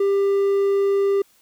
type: tone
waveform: triangle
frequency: 396.8 Hz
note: G4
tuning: 21 cents sharp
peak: -14 dBFS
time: 0-1.22 s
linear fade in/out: 5 ms
effects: white hiss -58 dBFS RMS until 1.41 s